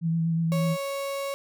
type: tone with vibrato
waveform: sine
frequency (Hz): 164.81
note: E3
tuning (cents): 0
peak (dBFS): -22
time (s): 0.01-0.77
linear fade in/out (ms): 50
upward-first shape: sine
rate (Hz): 8.2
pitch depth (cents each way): 21
type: tone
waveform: 35% pulse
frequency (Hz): 554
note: C#5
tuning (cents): -1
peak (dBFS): -27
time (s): 0.52-1.34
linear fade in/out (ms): 0
effects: none